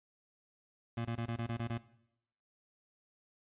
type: tone bursts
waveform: 25% pulse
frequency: 116.4 Hz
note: A#2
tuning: 2 cents flat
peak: -31 dBFS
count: 8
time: 0.97-1.778 s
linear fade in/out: 5 ms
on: 80 ms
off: 24 ms
effects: noise-tail reverb RT60 0.8 s tail -18 dB re dry + resampled to 8000 Hz